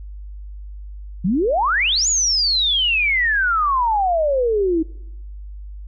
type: exponential two-way sweep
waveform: sine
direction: up then down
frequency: 164.8 to 7040 to 312.5 Hz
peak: -15 dBFS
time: 1.24-4.83 s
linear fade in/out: 10 ms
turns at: 2.08 s
effects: noise-tail reverb RT60 1.0 s tail -26 dB re dry + added 50 Hz sine -31 dBFS peak until 5.87 s